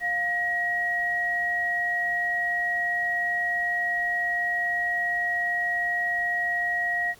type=tone pair together; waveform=sine; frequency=702.7 / 1900 Hz; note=F5 / A#6; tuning=+10 / +33 cents; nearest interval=octave + perfect fourth; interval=1723 cents; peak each=-31 / -24 dBFS; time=0-7.15 s; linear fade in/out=50 ms; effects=pink hiss -53 dBFS RMS until 7.19 s